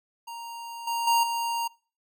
square tone with level steps, 932.3 Hz, A#5, in tune, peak -37 / -27 / -20 / -27 dBFS, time 0.27-1.68 s, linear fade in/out 10 ms, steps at 0.87 / 1.07 / 1.23 s, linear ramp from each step 5 ms, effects noise-tail reverb RT60 0.4 s tail -24 dB re dry

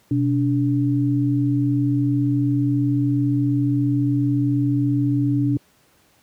sine tone pair together, 125.26 / 288.1 Hz, B2 / D4, +25 / -33 cents, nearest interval octave + major second, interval 1442 cents, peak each -19 dBFS, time 0.11-5.57 s, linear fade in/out 2 ms, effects pink hiss -58 dBFS RMS until 6.22 s + high-pass 80 Hz 12 dB/octave

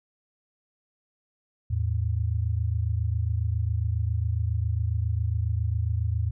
sine tone pair together, 81.38 / 108.7 Hz, E2 / A2, -22 / -21 cents, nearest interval perfect fourth, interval 501 cents, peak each -26 dBFS, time 1.7-6.31 s, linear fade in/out 10 ms, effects none

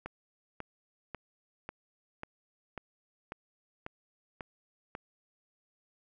click train, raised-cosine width 0.5 ms, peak -24 dBFS, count 10, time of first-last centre 0.06-4.951 s, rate 1.84 Hz, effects none

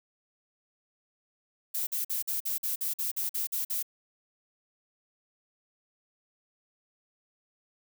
violet noise bursts, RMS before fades -31 dBFS, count 12, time 1.74-3.828 s, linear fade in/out 10 ms, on 130 ms, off 48 ms, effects none

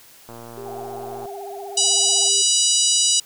click train, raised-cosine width 1 ms, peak -25 dBFS, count 114, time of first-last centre 0.29-1.256 s, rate 117 Hz
sine tone, 398.8 Hz, G4, 30 cents sharp, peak -33 dBFS, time 0.57-2.42 s, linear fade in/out 5 ms
sine tone with vibrato, 742 Hz, F#5, 5 cents sharp, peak -33 dBFS, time 0.65-2.29 s, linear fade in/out 10 ms, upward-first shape triangle, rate 16 Hz, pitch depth 200 cents each way
harmonic tone, 977 Hz, B5, 19 cents flat, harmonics 3 / 4 / 5 / 6 / 7 / 8 / 9, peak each -23 / -23 / -23 / -23 / -23 / -23 / -23 dBFS, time 1.77-3.2 s, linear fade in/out 5 ms
effects white hiss -48 dBFS RMS until 3.25 s

